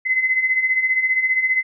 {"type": "beating tone pair", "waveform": "sine", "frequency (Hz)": [2031, 2046], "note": ["B6", "C7"], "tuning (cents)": [48, -39], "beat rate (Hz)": 15, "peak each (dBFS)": [-23, -17], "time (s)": [0.05, 1.63], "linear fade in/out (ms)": 20, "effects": []}